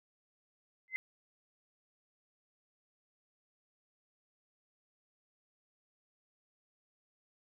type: tone with exponential growth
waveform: sine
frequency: 2059 Hz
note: C7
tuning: 28 cents flat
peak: -28 dBFS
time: 0.88-0.96 s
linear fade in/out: 0 ms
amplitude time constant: 16 ms
effects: none